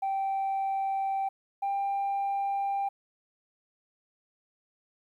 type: tone pair in turn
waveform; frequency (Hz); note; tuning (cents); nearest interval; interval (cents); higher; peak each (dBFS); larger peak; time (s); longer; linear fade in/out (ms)
sine; 779 / 793.5; G5 / G5; -11 / +21; unison; 32; second; -25; neither; 0.02-1.29 / 1.62-2.89; neither; 10
effects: tanh soft clip ceiling -25 dBFS + 11-bit